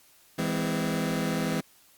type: chord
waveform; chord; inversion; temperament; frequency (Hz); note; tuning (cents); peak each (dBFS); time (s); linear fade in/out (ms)
sawtooth; E augmented; none; just; 164.81 / 206 / 257.5; E3 / G#3 / B#3; 0 / -14 / -28; -26 / -27 / -27; 0.38-1.61; 10
effects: white hiss -59 dBFS RMS until 1.97 s + Opus 48 kbps